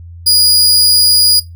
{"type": "tone", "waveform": "sawtooth", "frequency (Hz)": 4897, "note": "D#8", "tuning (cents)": -28, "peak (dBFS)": -4, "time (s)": [0.26, 1.4], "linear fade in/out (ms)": 10, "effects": ["noise-tail reverb RT60 0.2 s tail -18 dB re dry", "added 85 Hz sine -29 dBFS peak until 1.55 s"]}